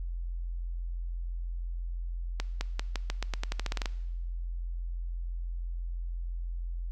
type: accelerating click train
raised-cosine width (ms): 0.2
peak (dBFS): -15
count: 15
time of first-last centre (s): 2.4-3.858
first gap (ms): 210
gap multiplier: 0.88
effects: noise-tail reverb RT60 1.0 s tail -19 dB re dry + added 43 Hz sine -32 dBFS peak until 6.91 s